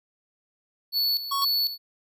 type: tone with tremolo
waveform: square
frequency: 4435 Hz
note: C#8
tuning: in tune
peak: -22 dBFS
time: 0.92-1.78 s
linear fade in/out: 50 ms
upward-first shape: square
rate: 2 Hz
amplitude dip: 70%
type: tone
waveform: square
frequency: 1111 Hz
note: C#6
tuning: 4 cents sharp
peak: -25 dBFS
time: 1.31-1.45 s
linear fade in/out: 10 ms
effects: none